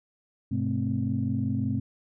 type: tone cluster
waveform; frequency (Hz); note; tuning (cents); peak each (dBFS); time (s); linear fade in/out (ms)
sine; 101.8 / 126.8 / 216.2 / 260.5; G#2 / B2 / A3 / C4; -34 / +46 / -30 / -7; -30; 0.51-1.8; 10
effects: tanh soft clip ceiling -15 dBFS